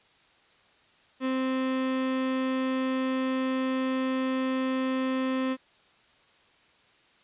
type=tone; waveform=35% pulse; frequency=260.9 Hz; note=C4; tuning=5 cents flat; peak=-24 dBFS; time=1.2-5.57 s; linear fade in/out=50 ms; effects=white hiss -61 dBFS RMS until 7.23 s + resampled to 8000 Hz